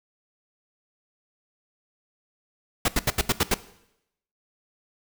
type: noise bursts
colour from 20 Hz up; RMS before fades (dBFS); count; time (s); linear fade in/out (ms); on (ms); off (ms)
pink; -21; 7; 2.85-3.543; 5; 33; 77
effects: noise-tail reverb RT60 0.8 s tail -17 dB re dry